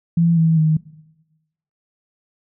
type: tone with pitch steps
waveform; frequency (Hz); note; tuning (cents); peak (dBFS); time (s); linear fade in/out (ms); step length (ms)
sine; 168.2 / 162.38 / 156.75; E3 / E3 / D#3; +35 / -26 / +13; -12; 0.17-0.77; 5; 200
effects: noise-tail reverb RT60 1.0 s tail -19 dB re dry